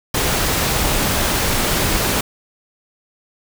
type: noise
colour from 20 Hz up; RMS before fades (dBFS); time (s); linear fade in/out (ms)
pink; -18; 0.14-2.21; 5
effects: none